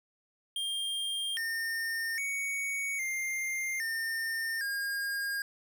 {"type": "tone with pitch steps", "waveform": "square", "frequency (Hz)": [3202, 1820, 2234, 2106, 1813, 1621], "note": ["G7", "A#6", "C#7", "C7", "A#6", "G#6"], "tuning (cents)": [36, -42, 13, 11, -49, -42], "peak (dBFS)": -32, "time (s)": [0.56, 5.42], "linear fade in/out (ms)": 2, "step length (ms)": 810, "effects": []}